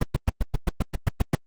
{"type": "noise bursts", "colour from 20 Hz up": "brown", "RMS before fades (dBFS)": -19, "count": 11, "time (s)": [0.01, 1.352], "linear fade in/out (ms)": 5, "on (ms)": 22, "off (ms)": 110, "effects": ["Opus 24 kbps"]}